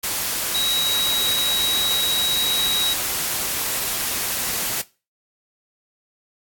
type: tone in noise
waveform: sine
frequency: 3836 Hz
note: A#7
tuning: 49 cents sharp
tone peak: -20 dBFS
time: 0.54-2.94 s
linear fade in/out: 10 ms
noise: white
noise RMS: -24 dBFS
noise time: 0.03-4.82 s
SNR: +1 dB
effects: noise-tail reverb RT60 0.3 s tail -19 dB re dry + AAC 64 kbps